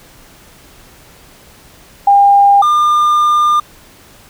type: tone pair in turn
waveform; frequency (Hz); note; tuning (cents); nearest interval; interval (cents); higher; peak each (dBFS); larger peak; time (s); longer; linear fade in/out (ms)
sine / triangle; 803 / 1203.1; G5 / D6; +41 / +41; perfect fifth; 700; second; -4 / -6; first; 2.07-2.62 / 2.62-3.6; second; 5
effects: pink hiss -42 dBFS RMS until 4.29 s